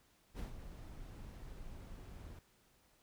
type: noise with ADSR envelope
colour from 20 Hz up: brown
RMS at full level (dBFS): -40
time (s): 0.34-2.39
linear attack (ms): 46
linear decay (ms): 130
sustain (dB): -10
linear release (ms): 3
effects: pink hiss -71 dBFS RMS until 3.02 s